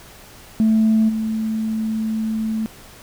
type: tone with level steps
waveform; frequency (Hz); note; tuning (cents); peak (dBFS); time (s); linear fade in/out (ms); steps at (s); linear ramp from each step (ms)
sine; 220; A3; 0; -11 / -19; 0.6-2.66; 0; 1.08; 20
effects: tanh soft clip ceiling -9 dBFS + pink hiss -43 dBFS RMS until 3.02 s